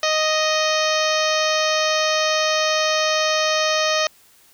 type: harmonic tone with a mistuned harmonic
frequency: 622.3 Hz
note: D#5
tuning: in tune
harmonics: 1 / 2 / 3 / 4 / 5 / 6 / 7 / 8 / 9 / 10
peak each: -21 / -24 / -26 / -27 / -28 / -29 / -29 / -30 / -31 / -31 dBFS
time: 0.03-4.07 s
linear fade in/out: 2 ms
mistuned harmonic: 8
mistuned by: +47 cents
effects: white hiss -53 dBFS RMS until 4.53 s